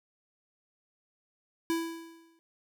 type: tone with exponential decay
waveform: square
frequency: 330.8 Hz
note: E4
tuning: 6 cents sharp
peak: -26 dBFS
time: 1.7-2.39 s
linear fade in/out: 0 ms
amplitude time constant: 150 ms
effects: none